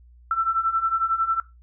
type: beating tone pair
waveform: sine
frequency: 1329 / 1340 Hz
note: E6 / E6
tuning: +14 / +28 cents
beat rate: 11 Hz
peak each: -25 / -22 dBFS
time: 0.31-1.4 s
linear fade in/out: 2 ms
effects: noise-tail reverb RT60 0.2 s tail -17 dB re dry + added 60 Hz sine -48 dBFS peak until 1.62 s